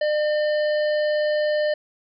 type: harmonic tone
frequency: 603 Hz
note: D5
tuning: 46 cents sharp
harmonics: 1 / 3 / 5 / 7 / 8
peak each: -19 / -30 / -38 / -39 / -43 dBFS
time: 0.01-1.74 s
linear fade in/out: 5 ms
effects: none